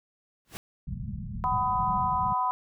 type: noise with exponential growth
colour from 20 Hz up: pink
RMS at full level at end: -35 dBFS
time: 0.45-0.57 s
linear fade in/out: 0 ms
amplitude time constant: 24 ms
type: low-pass noise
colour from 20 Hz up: white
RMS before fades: -35 dBFS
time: 0.87-2.34 s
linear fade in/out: 10 ms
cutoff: 210 Hz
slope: 96 dB/octave
type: harmonic tone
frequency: 250.3 Hz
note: B3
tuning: 23 cents sharp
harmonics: 3 / 4 / 5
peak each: -31 / -25 / -34 dBFS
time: 1.44-2.51 s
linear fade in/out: 0 ms
effects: none